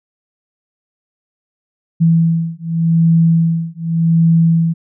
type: beating tone pair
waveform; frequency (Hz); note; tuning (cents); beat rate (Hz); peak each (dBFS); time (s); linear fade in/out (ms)
sine; 164.81 / 165.67; E3 / E3; 0 / +9; 0.86; -13; 2-4.74; 20
effects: none